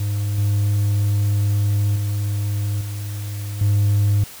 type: tone with level steps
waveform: triangle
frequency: 102.3 Hz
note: G#2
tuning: 26 cents flat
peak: -17 / -13 / -17 / -23 / -11 dBFS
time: 0-4.24 s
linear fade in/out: 5 ms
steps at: 0.38 / 1.96 / 2.81 / 3.61 s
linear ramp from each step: 2 ms
effects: tanh soft clip ceiling -8 dBFS + white hiss -39 dBFS RMS until 4.4 s